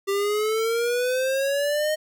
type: exponential sweep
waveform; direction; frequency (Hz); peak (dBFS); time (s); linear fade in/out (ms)
square; up; 392.2 to 622.3; -22; 0.07-1.96; 20
effects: none